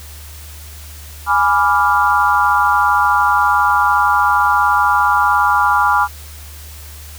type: chord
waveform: sine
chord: G# diminished seventh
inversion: none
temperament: equal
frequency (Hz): 830.6 / 987.8 / 1174.7 / 1396.9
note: G#5 / B5 / D6 / F6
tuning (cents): 0 / 0 / 0 / 0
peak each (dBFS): -16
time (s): 1.26-6.08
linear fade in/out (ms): 50
effects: added 75 Hz sine -33 dBFS peak until 7.18 s + white hiss -38 dBFS RMS until 7.18 s